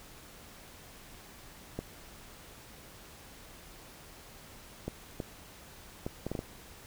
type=clicks; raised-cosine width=2 ms; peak=-21 dBFS; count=8; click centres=1.79 / 4.88 / 5.202 / 6.065 / 6.266 / 6.316 / 6.352 / 6.391 s; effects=pink hiss -52 dBFS RMS until 6.86 s